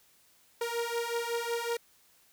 sawtooth beating tone pair, 466.2 / 471.6 Hz, A#4 / A#4, 0 / +20 cents, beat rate 5.4 Hz, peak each -30 dBFS, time 0.61-1.77 s, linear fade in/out 5 ms, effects white hiss -64 dBFS RMS until 2.32 s

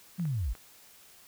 sine linear sweep, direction down, 187.2 to 41.54 Hz, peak -28 dBFS, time 0.18-0.54 s, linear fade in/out 20 ms
clicks, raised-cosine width 0.5 ms, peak -34 dBFS, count 3, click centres 0.197 / 0.254 / 0.552 s
effects white hiss -56 dBFS RMS until 1.27 s

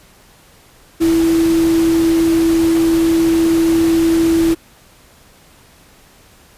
sine tone in noise, 329.6 Hz, E4, in tune, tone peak -10 dBFS, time 1-4.55 s, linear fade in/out 20 ms, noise pink, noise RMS -26 dBFS, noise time 1-4.55 s, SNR +13 dB, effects pink hiss -47 dBFS RMS until 6.57 s + resampled to 32000 Hz

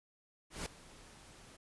pink noise with ADSR envelope, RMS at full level -39 dBFS, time 0.5-1.57 s, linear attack 160 ms, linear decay 4 ms, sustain -18 dB, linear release 12 ms, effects resampled to 24000 Hz

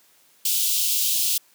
white high-pass noise, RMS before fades -22 dBFS, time 0.45-1.38 s, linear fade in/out 5 ms, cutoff 2800 Hz, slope 48 dB/octave, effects white hiss -58 dBFS RMS until 1.54 s + high-pass 150 Hz 12 dB/octave

